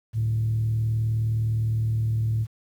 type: tone with frequency modulation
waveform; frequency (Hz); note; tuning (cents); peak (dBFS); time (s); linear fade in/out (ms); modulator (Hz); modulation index
sine; 111.1; A2; +17; -20; 0.13-2.47; 50; 39.5; 0.29
effects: tanh soft clip ceiling -17 dBFS + 9-bit